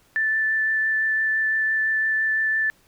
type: tone with vibrato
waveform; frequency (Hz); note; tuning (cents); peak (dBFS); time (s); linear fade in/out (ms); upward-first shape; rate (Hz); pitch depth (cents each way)
sine; 1760; A6; 0; -19; 0.16-2.7; 0; triangle; 5.9; 10
effects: pink hiss -59 dBFS RMS until 2.87 s